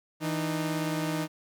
sawtooth tone pair together, 161.9 / 305.3 Hz, E3 / D#4, -31 / -33 cents, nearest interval major seventh, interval 1098 cents, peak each -27 dBFS, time 0.2-1.28 s, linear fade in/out 50 ms, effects none

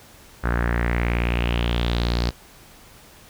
sawtooth tone with low-pass filter sweep, 58.9 Hz, A#1, 19 cents sharp, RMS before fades -22 dBFS, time 0.43-2.31 s, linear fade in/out 20 ms, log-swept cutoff 1500 to 4700 Hz, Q 4.2, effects pink hiss -48 dBFS RMS until 3.29 s

